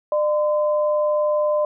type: tone pair together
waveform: sine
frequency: 601 / 1024.9 Hz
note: D5 / C6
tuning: +40 / -36 cents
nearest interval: major sixth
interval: 924 cents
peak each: -17 / -27 dBFS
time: 0.12-1.65 s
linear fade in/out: 2 ms
effects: none